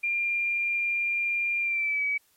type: tone with pitch glide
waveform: sine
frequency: 2394 to 2278 Hz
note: D7 to C#7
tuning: +33 to +47 cents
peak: -24 dBFS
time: 0.03-2.18 s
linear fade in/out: 10 ms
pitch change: -86 cents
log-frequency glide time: 1.6-2.04 s
effects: white hiss -65 dBFS RMS until 2.36 s + MP3 64 kbps